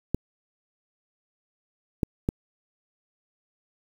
clicks, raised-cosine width 3 ms, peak -10 dBFS, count 3, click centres 0.146 / 2.032 / 2.289 s, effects 7-bit

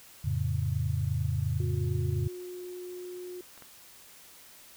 sine chord, F augmented, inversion none, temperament equal, 87.31 / 110 / 138.59 Hz, F2 / A2 / C#3, 0 / 0 / 0 cents, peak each -31 dBFS, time 0.24-2.28 s, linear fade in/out 10 ms
sine tone, 360 Hz, F#4, 47 cents flat, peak -38 dBFS, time 1.6-3.41 s, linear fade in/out 2 ms
clicks, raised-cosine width 0.5 ms, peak -37 / -33 dBFS, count 2, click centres 3.577 / 3.623 s
effects white hiss -53 dBFS RMS until 4.76 s

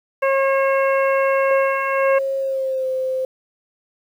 harmonic tone, 542 Hz, C#5, 39 cents flat, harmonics 1 / 2 / 3 / 4 / 5, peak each -16 / -22 / -26 / -28 / -30 dBFS, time 0.22-2.19 s, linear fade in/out 10 ms
sine tone with pitch glide, 541 to 520.5 Hz, C#5 to C5, -42 to -9 cents, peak -19 dBFS, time 1.51-3.25 s, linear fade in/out 2 ms, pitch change -67 cents, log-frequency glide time 2.39-2.87 s
effects 8-bit

